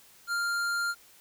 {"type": "tone with hard clipping", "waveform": "sine", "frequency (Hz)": 1396.9, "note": "F6", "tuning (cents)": 0, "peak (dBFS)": -29, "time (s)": [0.27, 0.95], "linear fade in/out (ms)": 50, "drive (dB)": 14, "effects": ["white hiss -57 dBFS RMS until 1.2 s"]}